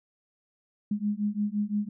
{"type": "beating tone pair", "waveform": "sine", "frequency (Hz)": [204.7, 210.5], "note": ["G#3", "G#3"], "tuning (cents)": [-25, 24], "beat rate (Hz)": 5.8, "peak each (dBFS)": -29, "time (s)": [0.91, 1.89], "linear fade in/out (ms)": 5, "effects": []}